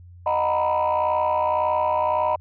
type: chord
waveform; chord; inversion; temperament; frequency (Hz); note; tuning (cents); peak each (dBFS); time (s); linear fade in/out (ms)
sine; B major seventh; first; just; 617.4 / 740.8 / 926 / 987.8; D#5 / F#5 / A#5 / B5; -14 / +2 / -12 / 0; -22 / -27 / -23 / -22; 0.26-2.36; 5
effects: tanh soft clip ceiling -14 dBFS + added 88 Hz sine -42 dBFS peak until 2.4 s